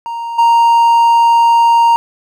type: tone with level steps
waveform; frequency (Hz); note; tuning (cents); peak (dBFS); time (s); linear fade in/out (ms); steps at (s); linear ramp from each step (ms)
triangle; 931; A#5; -2; -17 / -4; 0.06-1.96; 0; 0.38; 10
effects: none